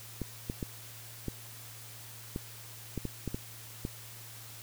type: clicks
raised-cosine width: 3 ms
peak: -21 dBFS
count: 10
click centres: 0.217 / 0.499 / 0.628 / 1.283 / 2.361 / 2.977 / 3.053 / 3.277 / 3.345 / 3.851 s
effects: added 113 Hz sine -51 dBFS peak until 4.62 s + white hiss -49 dBFS RMS until 4.62 s